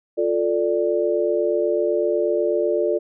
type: chord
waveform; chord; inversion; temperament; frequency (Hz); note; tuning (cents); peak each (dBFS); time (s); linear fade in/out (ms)
sine; D minor; first; just; 352.4 / 440.5 / 587.3; F4 / A4 / D5; +16 / +2 / 0; -22; 0.17-2.99; 20
effects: none